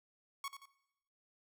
sawtooth tone with echo, 1108.7 Hz, C#6, in tune, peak -35 dBFS, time 0.44-0.48 s, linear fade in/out 2 ms, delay 88 ms, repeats 2, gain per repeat -8 dB, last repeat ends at 0.656 s, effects noise-tail reverb RT60 0.9 s tail -19 dB re dry

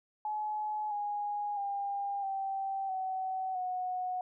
sine tone with pitch steps, 850 / 825.3 / 801.4 / 778.1 / 755.5 / 733.6 Hz, G#5 / G#5 / G5 / G5 / F#5 / F#5, +40 / -11 / +38 / -13 / +36 / -15 cents, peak -32 dBFS, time 0.25-4.21 s, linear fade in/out 2 ms, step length 660 ms, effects none

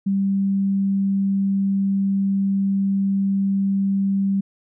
sine tone, 196 Hz, G3, in tune, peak -17 dBFS, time 0.06-4.41 s, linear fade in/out 10 ms, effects none

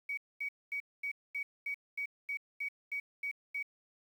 sine tone bursts, 2260 Hz, C#7, 33 cents sharp, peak -34 dBFS, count 12, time 0.09-3.628 s, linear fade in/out 5 ms, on 84 ms, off 230 ms, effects 10-bit

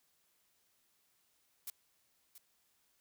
blue noise with echo, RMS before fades -43 dBFS, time 1.67-1.7 s, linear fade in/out 2 ms, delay 680 ms, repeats 1, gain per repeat -12 dB, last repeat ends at 2.38 s, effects white hiss -75 dBFS RMS until 3 s

